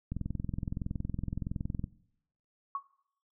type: click train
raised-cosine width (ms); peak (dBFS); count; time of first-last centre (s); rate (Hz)
5; -22; 38; 0.12-1.841; 21.5
type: tone with exponential decay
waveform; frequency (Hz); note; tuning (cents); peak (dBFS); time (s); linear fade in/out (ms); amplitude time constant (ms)
sine; 1111; C#6; +4; -28; 2.75-2.86; 2; 23
effects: noise-tail reverb RT60 0.7 s tail -19 dB re dry